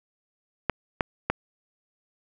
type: clicks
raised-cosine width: 0.5 ms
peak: -7 dBFS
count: 3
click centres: 0.697 / 1.008 / 1.3 s
effects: none